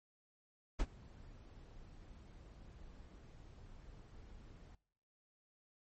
brown noise with ADSR envelope, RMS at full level -32 dBFS, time 0.79-4.75 s, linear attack 9 ms, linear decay 53 ms, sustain -24 dB, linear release 5 ms, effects noise-tail reverb RT60 0.8 s tail -25 dB re dry + MP3 32 kbps

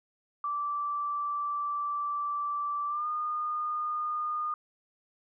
sine tone with pitch glide, 1166 to 1221.1 Hz, D6 to D#6, -13 to -33 cents, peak -29 dBFS, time 0.44-4.54 s, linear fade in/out 2 ms, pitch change +80 cents, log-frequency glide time 2.88-3.07 s, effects none

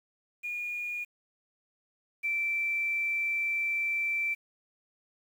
sine tone pair in turn, 2435 / 2337 Hz, D#7 / D7, -38 / -9 cents, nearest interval minor second, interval 71 cents, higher first, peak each -32 / -27 dBFS, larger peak second, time 0.43-1.05 / 2.23-4.35 s, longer second, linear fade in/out 20 ms, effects 9-bit

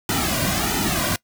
pink noise with flanger, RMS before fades -22 dBFS, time 0.09-1.16 s, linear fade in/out 2 ms, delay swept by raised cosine 1.8 to 2.33 ms, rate 1.5 Hz, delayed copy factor -0.85, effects noise-tail reverb RT60 0.1 s tail -22 dB re dry

